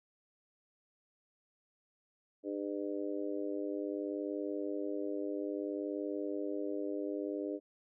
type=harmonic tone; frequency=100.6 Hz; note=G2; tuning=45 cents sharp; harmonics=3 / 4 / 5 / 6; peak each=-38 / -40 / -42 / -44 dBFS; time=2.43-7.6 s; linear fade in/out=50 ms; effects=none